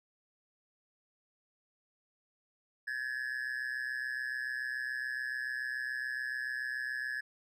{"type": "tone with amplitude modulation", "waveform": "triangle", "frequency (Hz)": 1700, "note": "G#6", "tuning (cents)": 40, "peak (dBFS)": -29, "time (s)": [2.87, 7.21], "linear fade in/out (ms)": 10, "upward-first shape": "sine", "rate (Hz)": 127, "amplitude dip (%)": 85, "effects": []}